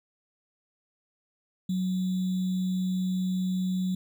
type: tone with sample-and-hold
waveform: sine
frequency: 185 Hz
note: F#3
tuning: in tune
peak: -25 dBFS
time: 1.69-3.95 s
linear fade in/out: 5 ms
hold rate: 3675 Hz
effects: none